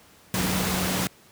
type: tone in noise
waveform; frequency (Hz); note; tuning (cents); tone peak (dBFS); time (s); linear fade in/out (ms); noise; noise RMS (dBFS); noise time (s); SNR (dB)
sine; 185; F#3; 0; -28; 0.34-1.07; 0; pink; -26; 0.34-1.07; -5
effects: pink hiss -54 dBFS RMS until 1.31 s + high-pass 80 Hz 12 dB/octave